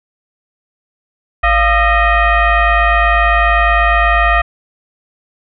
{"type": "tone with frequency modulation", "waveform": "sine", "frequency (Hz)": 585, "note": "D5", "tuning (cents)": -7, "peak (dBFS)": -8, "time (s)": [1.43, 4.42], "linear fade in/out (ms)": 10, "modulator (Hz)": 639, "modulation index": 2.6, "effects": []}